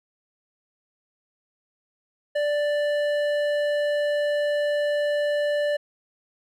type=tone with hard clipping; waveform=triangle; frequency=587.3 Hz; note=D5; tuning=in tune; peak=-23 dBFS; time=2.35-5.77 s; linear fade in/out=10 ms; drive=14 dB; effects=none